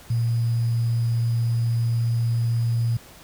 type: tone with sample-and-hold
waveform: sine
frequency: 116.54 Hz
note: A#2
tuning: in tune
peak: -19 dBFS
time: 0.1-2.97 s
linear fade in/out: 5 ms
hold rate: 4900 Hz
effects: pink hiss -47 dBFS RMS until 3.23 s

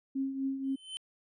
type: tone with tremolo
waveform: sine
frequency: 269.6 Hz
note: C#4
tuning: 48 cents flat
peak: -28 dBFS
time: 0.15-0.76 s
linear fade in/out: 10 ms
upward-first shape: triangle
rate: 4 Hz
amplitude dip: 65%
type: tone with exponential growth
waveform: square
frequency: 3065 Hz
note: G7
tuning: 40 cents flat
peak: -35 dBFS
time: 0.64-0.97 s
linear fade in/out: 0 ms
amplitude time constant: 71 ms
effects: resampled to 24000 Hz

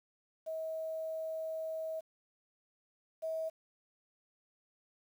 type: tone pair in turn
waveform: sine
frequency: 640 / 642.7 Hz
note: D#5 / E5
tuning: +49 / -44 cents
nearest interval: unison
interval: 7 cents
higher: second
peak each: -36 / -34 dBFS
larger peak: second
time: 0.46-2.01 / 3.22-3.5 s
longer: first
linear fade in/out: 20 ms
effects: 10-bit

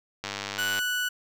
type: click train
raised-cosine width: 0.2 ms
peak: -14 dBFS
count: 56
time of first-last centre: 0.24-0.79 s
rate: 100 Hz
type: tone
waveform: 30% pulse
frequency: 1480 Hz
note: F#6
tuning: in tune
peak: -23 dBFS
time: 0.58-1.09 s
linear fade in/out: 10 ms
effects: none

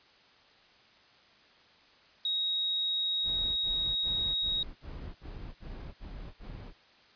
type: tone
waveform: sine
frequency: 3783 Hz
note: A#7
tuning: 25 cents sharp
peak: -28 dBFS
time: 2.25-4.63 s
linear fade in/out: 2 ms
type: noise bursts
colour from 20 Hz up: brown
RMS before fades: -42 dBFS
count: 9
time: 3.23-6.73 s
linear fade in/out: 50 ms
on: 340 ms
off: 55 ms
effects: white hiss -60 dBFS RMS until 7.15 s + resampled to 11025 Hz

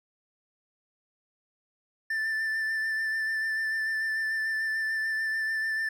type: tone with vibrato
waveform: triangle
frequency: 1771 Hz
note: A6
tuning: 11 cents sharp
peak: -25 dBFS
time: 2.1-5.89 s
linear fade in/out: 5 ms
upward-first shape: sine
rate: 6.8 Hz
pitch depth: 19 cents each way
effects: none

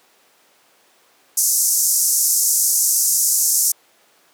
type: band-pass noise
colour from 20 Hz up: pink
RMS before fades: -17 dBFS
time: 1.37-3.72 s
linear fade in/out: 5 ms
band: 5700 to 14000 Hz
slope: 48 dB/octave
effects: pink hiss -55 dBFS RMS until 4.33 s + high-pass 400 Hz 12 dB/octave

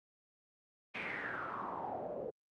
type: noise with low-pass filter sweep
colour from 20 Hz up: pink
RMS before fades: -40 dBFS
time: 0.94-2.31 s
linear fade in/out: 20 ms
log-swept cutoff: 2500 to 480 Hz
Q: 5.9
effects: high-pass 200 Hz 12 dB/octave + Opus 48 kbps

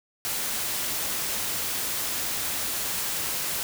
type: noise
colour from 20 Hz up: white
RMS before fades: -29 dBFS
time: 0.25-3.63 s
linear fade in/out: 0 ms
effects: none

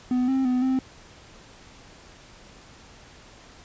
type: tone with pitch steps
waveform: triangle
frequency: 250.5 / 265.1 / 251.3 / 261.2 Hz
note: B3 / C4 / B3 / C4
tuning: +25 / +23 / +30 / -3 cents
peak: -18 dBFS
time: 0.11-0.79 s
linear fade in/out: 2 ms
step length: 170 ms
effects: pink hiss -49 dBFS RMS until 3.64 s + resampled to 16000 Hz

